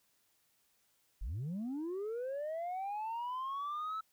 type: linear sweep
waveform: sine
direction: up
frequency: 34.69 to 1318.5 Hz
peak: -34 dBFS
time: 1.21-4.01 s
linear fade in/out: 10 ms
effects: tanh soft clip ceiling -35 dBFS + white hiss -74 dBFS RMS until 4.12 s